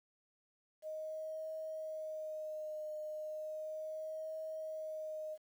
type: tone with vibrato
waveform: sine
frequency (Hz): 622.3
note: D#5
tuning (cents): 0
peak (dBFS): -40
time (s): 0.82-5.38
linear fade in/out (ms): 50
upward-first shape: triangle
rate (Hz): 0.35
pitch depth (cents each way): 29
effects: 11-bit